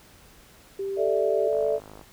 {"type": "tone", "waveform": "sine", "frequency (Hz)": 392, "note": "G4", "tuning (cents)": 0, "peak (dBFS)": -27, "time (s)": [0.79, 1.48], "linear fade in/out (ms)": 5}
{"type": "chord", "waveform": "sine", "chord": "A suspended fourth", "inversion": "none", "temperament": "equal", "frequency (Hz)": [440, 587.3, 659.3], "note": ["A4", "D5", "E5"], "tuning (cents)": [0, 0, 0], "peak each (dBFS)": [-25, -25, -28], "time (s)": [0.96, 1.8], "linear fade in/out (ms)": 50}
{"type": "click train", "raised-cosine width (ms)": 1, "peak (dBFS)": -30, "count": 26, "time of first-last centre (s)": [1.53, 2.013], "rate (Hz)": 51.8}
{"effects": ["pink hiss -53 dBFS RMS until 2.12 s"]}